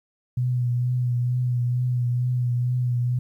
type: tone with vibrato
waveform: sine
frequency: 123.47 Hz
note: B2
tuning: in tune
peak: -20 dBFS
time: 0.37-3.19 s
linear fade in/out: 5 ms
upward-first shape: triangle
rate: 2.2 Hz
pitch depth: 33 cents each way
effects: 10-bit